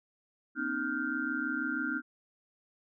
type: tone cluster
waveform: sine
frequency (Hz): 240.7 / 266.9 / 307 / 1408 / 1547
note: B3 / C4 / D#4 / F6 / G6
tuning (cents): -44 / +35 / -23 / +14 / -23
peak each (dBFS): -40 / -38 / -37 / -34 / -38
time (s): 0.55-2.02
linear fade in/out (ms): 50
effects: none